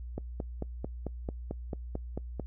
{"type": "click train", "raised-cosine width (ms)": 2, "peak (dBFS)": -21, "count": 11, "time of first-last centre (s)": [0.18, 2.397], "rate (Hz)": 4.51, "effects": ["noise-tail reverb RT60 0.1 s tail -24 dB re dry", "added 60 Hz sine -38 dBFS peak until 2.46 s"]}